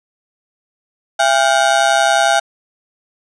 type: ring-modulated tone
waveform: 30% pulse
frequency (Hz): 740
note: F#5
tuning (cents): 0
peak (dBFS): -5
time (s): 1.19-2.4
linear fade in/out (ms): 10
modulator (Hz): 65.5
effects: resampled to 22050 Hz + 7-bit